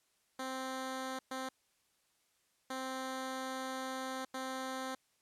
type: tone bursts at uneven times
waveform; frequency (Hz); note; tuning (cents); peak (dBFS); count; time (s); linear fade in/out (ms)
10% pulse; 261.6; C4; 0; -30; 4; 0.39-1.19 / 1.31-1.49 / 2.7-4.25 / 4.34-4.95; 5
effects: white hiss -75 dBFS RMS until 5.21 s + low-pass 11000 Hz 12 dB/octave